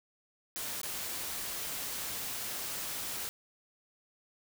white noise with dropouts, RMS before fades -38 dBFS, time 0.56-3.29 s, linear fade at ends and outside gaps 0 ms, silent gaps 0.815-0.832 s, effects none

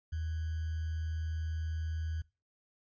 sine tone with sample-and-hold, 79.9 Hz, D#2, 47 cents sharp, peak -33 dBFS, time 0.12-2.22 s, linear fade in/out 10 ms, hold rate 1575 Hz, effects noise-tail reverb RT60 0.3 s tail -22 dB re dry + resampled to 16000 Hz

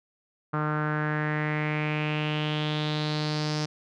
sawtooth tone with low-pass filter sweep, 151.9 Hz, D#3, 41 cents flat, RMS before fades -28 dBFS, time 0.53-3.66 s, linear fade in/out 10 ms, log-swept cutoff 1300 to 5300 Hz, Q 4.5, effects none

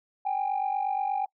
sine tone pair together, 773 / 821.4 Hz, G5 / G#5, -24 / -19 cents, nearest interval minor second, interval 105 cents, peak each -27 dBFS, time 0.25-1.26 s, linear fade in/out 10 ms, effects noise-tail reverb RT60 0.1 s tail -25 dB re dry + tanh soft clip ceiling -21 dBFS

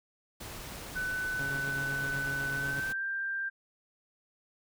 pink noise, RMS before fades -43 dBFS, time 0.4-2.93 s, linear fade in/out 10 ms
sine tone with pitch glide, 1500 to 1583.7 Hz, F#6 to G6, +23 to +17 cents, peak -31 dBFS, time 0.95-3.5 s, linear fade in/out 20 ms, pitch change +94 cents, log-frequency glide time 2.54-3.03 s
sawtooth tone with tremolo, 138.59 Hz, C#3, in tune, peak -33 dBFS, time 1.39-2.8 s, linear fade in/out 0 ms, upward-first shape sine, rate 8 Hz, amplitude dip 35%
effects none

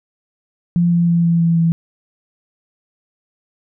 sine tone with pitch steps, 172.8 / 171.41 / 170.03 / 168.66 / 167.3 / 165.95 Hz, F3 / F3 / F3 / E3 / E3 / E3, -18 / -32 / -46 / +40 / +26 / +12 cents, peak -11 dBFS, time 0.76-1.72 s, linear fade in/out 0 ms, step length 160 ms, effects none

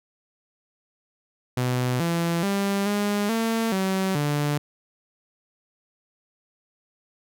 sawtooth tone with pitch steps, 125.3 / 169 / 198.6 / 205.1 / 226.5 / 190.5 / 146.6 Hz, B2 / E3 / G3 / G#3 / A#3 / G3 / D3, +25 / +43 / +23 / -21 / -50 / -49 / -3 cents, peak -18 dBFS, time 1.57-4.58 s, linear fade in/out 5 ms, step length 430 ms, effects none

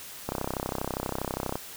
click train, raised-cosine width 1 ms, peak -15 dBFS, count 42, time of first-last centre 0.29-1.555 s, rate 32.4 Hz, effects white hiss -43 dBFS RMS until 1.76 s

